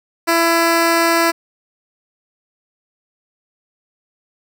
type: tone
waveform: 10% pulse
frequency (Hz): 334.3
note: E4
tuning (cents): +24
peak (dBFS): -4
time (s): 0.27-1.32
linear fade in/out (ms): 20
effects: none